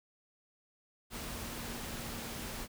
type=tone in noise; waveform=sine; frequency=233.1 Hz; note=A#3; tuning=in tune; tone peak=-49 dBFS; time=1.1-2.68 s; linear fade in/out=50 ms; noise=pink; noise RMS=-42 dBFS; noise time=1.1-2.68 s; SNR=-10 dB; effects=none